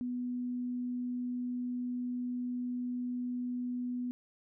sine tone, 246.9 Hz, B3, in tune, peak -33 dBFS, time 0.01-4.11 s, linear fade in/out 0 ms, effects none

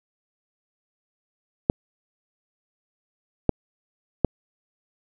clicks, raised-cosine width 2 ms, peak -3 dBFS, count 3, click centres 1.699 / 3.493 / 4.247 s, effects none

